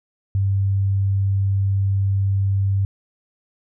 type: tone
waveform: sine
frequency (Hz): 98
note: G2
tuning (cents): 0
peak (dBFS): -16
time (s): 0.35-2.85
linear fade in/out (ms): 0
effects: none